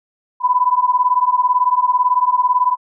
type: beating tone pair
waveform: sine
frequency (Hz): 987.8 / 1005.8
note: B5 / B5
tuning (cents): 0 / +31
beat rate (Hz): 18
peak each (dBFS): -15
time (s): 0.4-2.77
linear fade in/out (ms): 50
effects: none